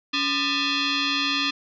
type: tone with frequency modulation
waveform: sine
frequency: 467.2 Hz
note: A#4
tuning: 4 cents sharp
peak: -21 dBFS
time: 0.13-1.51 s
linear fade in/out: 10 ms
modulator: 748 Hz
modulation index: 5.5
effects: none